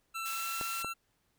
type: tone with pitch glide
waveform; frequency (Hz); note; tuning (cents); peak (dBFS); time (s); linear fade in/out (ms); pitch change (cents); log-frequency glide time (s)
25% pulse; 1338 to 1350.4; E6 to E6; +25 to +41; -32; 0.14-0.94; 20; +16; 0.31-0.53
type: high-pass noise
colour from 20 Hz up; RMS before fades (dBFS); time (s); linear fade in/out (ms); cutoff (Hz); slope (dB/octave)
white; -41; 0.25-0.83; 10; 1000; 12
type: clicks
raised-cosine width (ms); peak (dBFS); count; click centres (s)
1; -25; 2; 0.612 / 0.846
effects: pink hiss -75 dBFS RMS until 1.38 s